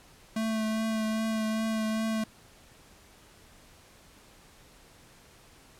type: tone with vibrato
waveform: square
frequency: 220.1 Hz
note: A3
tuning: 1 cent sharp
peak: -28 dBFS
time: 0.36-2.24 s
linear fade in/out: 5 ms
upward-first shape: triangle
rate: 2.5 Hz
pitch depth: 20 cents each way
effects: pink hiss -56 dBFS RMS until 5.79 s + low-pass 12000 Hz 12 dB/octave